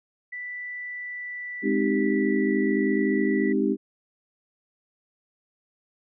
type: tone with pitch glide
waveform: sine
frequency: 1975.5 to 1961.9 Hz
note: B6 to B6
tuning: 0 to -12 cents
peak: -32 dBFS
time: 0.32-3.53 s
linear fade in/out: 10 ms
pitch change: -12 cents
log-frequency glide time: 0.77-2.65 s
type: chord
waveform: sine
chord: Ab major seventh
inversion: none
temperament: equal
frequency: 207.7 / 261.6 / 311.1 / 392 Hz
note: Ab3 / C4 / Eb4 / G4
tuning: 0 / 0 / 0 / 0 cents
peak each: -26 dBFS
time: 1.62-3.77 s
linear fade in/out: 50 ms
effects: none